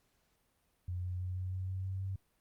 sine tone with pitch steps, 89.6 / 90.48 / 91.38 / 92.28 / 93.19 / 94.11 / 95.04 / 95.98 Hz, F2 / F#2 / F#2 / F#2 / F#2 / F#2 / F#2 / G2, +45 / -38 / -21 / -4 / +13 / +30 / +47 / -36 cents, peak -35 dBFS, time 0.88-2.16 s, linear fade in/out 5 ms, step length 160 ms, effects pink hiss -75 dBFS RMS until 2.4 s + Opus 48 kbps

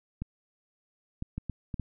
clicks, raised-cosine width 5 ms, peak -21 dBFS, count 6, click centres 0.22 / 1.224 / 1.38 / 1.497 / 1.742 / 1.797 s, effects none

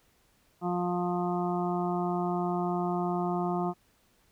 harmonic tone, 177 Hz, F3, 23 cents sharp, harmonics 1 / 2 / 4 / 5 / 6 / 7, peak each -31 / -32 / -33 / -39 / -40 / -40 dBFS, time 0.61-3.74 s, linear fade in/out 50 ms, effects pink hiss -67 dBFS RMS until 4.31 s

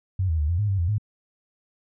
sine tone with pitch steps, 93.9 / 80.4 / 74.3 / 86 / 104.5 / 97.7 / 85 / 105.6 Hz, F#2 / E2 / D2 / F2 / G#2 / G2 / F2 / G#2, +26 / -43 / +21 / -26 / +11 / -5 / -46 / +29 cents, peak -20 dBFS, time 0.19-0.982 s, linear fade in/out 5 ms, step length 99 ms, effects none

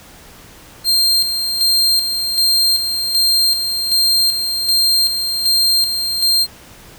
40% pulse tone with tremolo, 4186 Hz, C8, in tune, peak -10 dBFS, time 0.84-6.47 s, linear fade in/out 50 ms, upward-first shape square, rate 1.3 Hz, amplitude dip 50%, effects pink hiss -41 dBFS RMS until 6.98 s

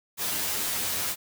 white noise with comb filter, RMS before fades -29 dBFS, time 0.17-1.16 s, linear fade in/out 50 ms, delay 9.7 ms, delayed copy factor +1, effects none

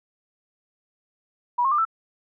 sine tone with pitch steps, 970 / 1076.3 / 1194.2 / 1325.1 Hz, B5 / C6 / D6 / E6, -31 / +49 / +29 / +9 cents, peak -18 dBFS, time 1.58-1.852 s, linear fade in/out 10 ms, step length 68 ms, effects none

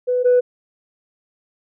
sine tone pair in turn, 497.2 / 494.9 Hz, B4 / B4, +12 / +4 cents, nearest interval unison, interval 8 cents, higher first, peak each -15 / -9 dBFS, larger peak second, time 0.07-0.24 / 0.24-0.41 s, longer neither, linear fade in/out 20 ms, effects tanh soft clip ceiling -8 dBFS

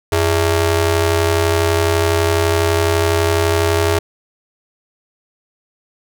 sawtooth ring-modulated tone, 250 Hz, B3, 21 cents sharp, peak -6 dBFS, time 0.12-3.99 s, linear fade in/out 5 ms, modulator 161 Hz, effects none

